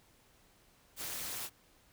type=noise with amplitude modulation; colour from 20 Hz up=white; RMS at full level=-37 dBFS; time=0.96-1.5 s; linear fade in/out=50 ms; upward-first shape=sine; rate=232 Hz; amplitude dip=80%; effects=pink hiss -66 dBFS RMS until 1.92 s